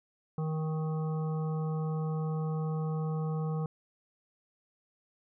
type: harmonic tone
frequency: 157.1 Hz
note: D#3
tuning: 17 cents sharp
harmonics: 1 / 3 / 5 / 7 / 8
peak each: -30 / -40 / -45 / -48 / -51 dBFS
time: 0.38-3.66 s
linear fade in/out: 2 ms
effects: none